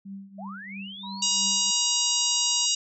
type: tone with tremolo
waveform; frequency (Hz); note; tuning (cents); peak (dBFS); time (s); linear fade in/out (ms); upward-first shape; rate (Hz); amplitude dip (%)
sine; 196.1; G3; +1; -34; 0.05-1.71; 10; triangle; 3; 85
type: linear sweep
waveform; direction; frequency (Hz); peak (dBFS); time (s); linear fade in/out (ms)
sine; up; 583 to 7400; -38; 0.38-1.82; 10
type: tone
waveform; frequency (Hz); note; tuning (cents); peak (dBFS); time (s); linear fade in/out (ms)
sine; 967; B5; -37; -38; 1.03-2.66; 10
type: harmonic tone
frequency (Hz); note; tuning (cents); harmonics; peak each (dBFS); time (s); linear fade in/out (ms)
952; A#5; +36; 3 / 4 / 5 / 6 / 7 / 8; -29 / -29 / -29 / -29 / -29 / -29; 1.22-2.75; 5
effects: none